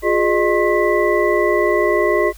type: tone cluster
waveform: sine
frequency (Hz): 354.5 / 414.9 / 609 / 1073 / 1979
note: F4 / G#4 / D#5 / C6 / B6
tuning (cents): +26 / -2 / -37 / +43 / +3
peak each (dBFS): -18 / -18 / -19 / -22 / -22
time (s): 0.02-2.33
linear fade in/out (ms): 50
effects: added 50 Hz sine -37 dBFS peak until 2.37 s + white hiss -46 dBFS RMS until 2.37 s